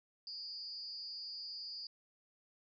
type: tone with amplitude modulation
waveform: sine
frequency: 4763 Hz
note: D8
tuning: 24 cents sharp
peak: -39 dBFS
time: 0.27-1.87 s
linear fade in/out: 2 ms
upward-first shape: sine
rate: 282 Hz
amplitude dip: 90%
effects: none